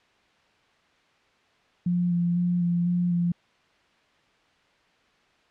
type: tone with vibrato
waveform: sine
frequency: 174.8 Hz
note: F3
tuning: 2 cents sharp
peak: -21 dBFS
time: 1.86-3.32 s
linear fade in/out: 5 ms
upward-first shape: square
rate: 2 Hz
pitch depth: 15 cents each way
effects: white hiss -62 dBFS RMS until 5.5 s + low-pass 3000 Hz 12 dB/octave